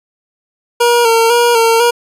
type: tone with vibrato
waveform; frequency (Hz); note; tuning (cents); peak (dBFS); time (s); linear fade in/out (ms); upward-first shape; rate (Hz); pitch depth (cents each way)
25% pulse; 466.2; A#4; 0; -4; 0.8-1.91; 10; square; 2; 38
effects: resampled to 32000 Hz